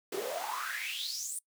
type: noise with high-pass filter sweep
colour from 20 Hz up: pink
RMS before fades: -37 dBFS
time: 0.12-1.39 s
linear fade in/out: 5 ms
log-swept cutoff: 340 to 9500 Hz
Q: 8.1
effects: noise-tail reverb RT60 0.1 s tail -23 dB re dry